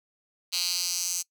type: tone with high-pass filter sweep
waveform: 10% pulse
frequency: 177.3 Hz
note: F3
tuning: 26 cents sharp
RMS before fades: -29 dBFS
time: 0.52-1.23 s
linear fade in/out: 20 ms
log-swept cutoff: 4000 to 6500 Hz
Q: 2.9
effects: noise-tail reverb RT60 0.1 s tail -23 dB re dry